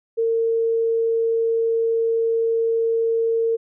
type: tone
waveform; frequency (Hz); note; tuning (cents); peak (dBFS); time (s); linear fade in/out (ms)
sine; 455.9; A#4; -39; -17; 0.17-3.57; 20
effects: none